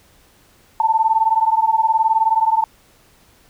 sine beating tone pair, 880 / 899 Hz, A5 / A5, 0 / +37 cents, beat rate 19 Hz, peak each -16 dBFS, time 0.8-2.64 s, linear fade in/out 2 ms, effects pink hiss -53 dBFS RMS until 3.49 s

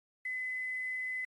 sine tone with quantisation, 2021 Hz, B6, 39 cents sharp, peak -34 dBFS, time 0.25-1.25 s, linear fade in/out 5 ms, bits 10, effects AAC 32 kbps

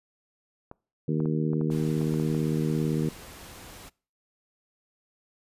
clicks, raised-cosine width 1 ms, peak -27 dBFS, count 10, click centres 0.714 / 1.203 / 1.257 / 1.533 / 1.612 / 1.702 / 2.014 / 2.14 / 2.199 / 2.347 s
harmonic tone, 77.78 Hz, D#2, in tune, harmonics 2 / 3 / 4 / 5 / 6, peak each -26 / -30 / -32 / -34 / -36 dBFS, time 1.08-3.09 s, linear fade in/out 5 ms
pink noise, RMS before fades -45 dBFS, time 1.7-3.9 s, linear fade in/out 20 ms
effects noise-tail reverb RT60 0.4 s tail -24 dB re dry + resampled to 32000 Hz

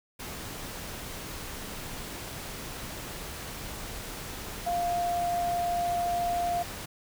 sine tone in noise, 698.5 Hz, F5, in tune, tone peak -26 dBFS, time 4.66-6.63 s, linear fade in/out 10 ms, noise pink, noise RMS -39 dBFS, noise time 0.19-6.86 s, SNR +10 dB, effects none

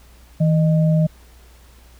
sine tone pair together, 160.8 / 613.8 Hz, E3 / D#5, -43 / -24 cents, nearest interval octave + major seventh, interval 2319 cents, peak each -13 / -24 dBFS, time 0.4-1.07 s, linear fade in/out 10 ms, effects added 60 Hz sine -45 dBFS peak until 1.99 s + pink hiss -52 dBFS RMS until 1.99 s

